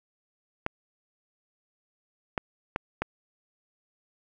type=clicks; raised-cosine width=0.5 ms; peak=-12 dBFS; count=4; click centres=0.664 / 2.378 / 2.761 / 3.02 s; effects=none